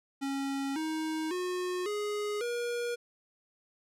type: tone with pitch steps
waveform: square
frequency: 274.5 / 315.3 / 362.2 / 416.1 / 477.9 Hz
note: C#4 / D#4 / F#4 / G#4 / A#4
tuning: -17 / +23 / -37 / +3 / +43 cents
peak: -32 dBFS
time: 0.21-2.96 s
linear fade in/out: 20 ms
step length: 550 ms
effects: low-pass 11000 Hz 12 dB/octave